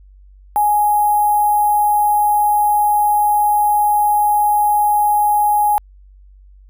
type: tone with sample-and-hold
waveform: sine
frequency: 833 Hz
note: G#5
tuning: 5 cents sharp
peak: -11 dBFS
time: 0.56-5.78 s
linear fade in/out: 0 ms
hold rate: 11025 Hz
effects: added 48 Hz sine -41 dBFS peak until 6.69 s